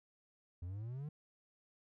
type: exponential sweep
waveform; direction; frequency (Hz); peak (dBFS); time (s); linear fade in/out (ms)
triangle; up; 84 to 155.56; -39; 0.62-1.09; 5
effects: none